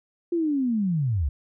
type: linear sweep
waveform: sine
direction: down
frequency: 351.4 to 61.74 Hz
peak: -21 dBFS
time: 0.32-1.29 s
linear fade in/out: 5 ms
effects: none